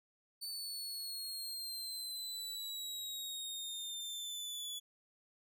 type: exponential sweep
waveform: sawtooth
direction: down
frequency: 4524 to 3414 Hz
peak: -38 dBFS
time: 0.41-4.8 s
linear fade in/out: 20 ms
effects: none